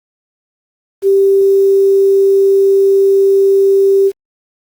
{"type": "tone with quantisation", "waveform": "sine", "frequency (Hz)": 392, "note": "G4", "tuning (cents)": 0, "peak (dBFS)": -6, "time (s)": [1.02, 4.12], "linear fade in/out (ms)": 50, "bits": 6, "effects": ["Opus 32 kbps"]}